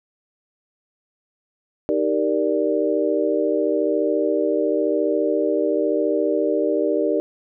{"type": "chord", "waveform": "sine", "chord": "Eb major seventh", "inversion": "none", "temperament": "equal", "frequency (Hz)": [311.1, 392, 466.2, 587.3], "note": ["Eb4", "G4", "Bb4", "D5"], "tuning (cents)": [0, 0, 0, 0], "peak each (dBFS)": -23, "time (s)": [1.89, 7.2], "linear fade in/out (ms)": 0, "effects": []}